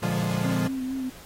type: chord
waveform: 45% pulse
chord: Bb dominant seventh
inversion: none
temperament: equal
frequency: 116.54 / 146.83 / 174.61 / 207.7 Hz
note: Bb2 / D3 / F3 / Ab3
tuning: 0 / 0 / 0 / 0 cents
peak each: -30 / -32 / -27 / -31 dBFS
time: 0.02-0.68 s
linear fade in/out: 10 ms
type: tone with vibrato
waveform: sine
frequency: 261.6 Hz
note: C4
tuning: in tune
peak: -27 dBFS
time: 0.44-1.1 s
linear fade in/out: 10 ms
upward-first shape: sine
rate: 4.4 Hz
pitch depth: 36 cents each way
effects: pink hiss -47 dBFS RMS until 1.25 s + AAC 48 kbps